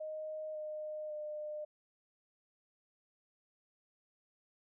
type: tone with pitch steps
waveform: sine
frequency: 621 / 612.5 / 604 Hz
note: D#5 / D#5 / D5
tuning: -3 / -27 / +48 cents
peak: -39 dBFS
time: 0-1.65 s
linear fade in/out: 10 ms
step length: 550 ms
effects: none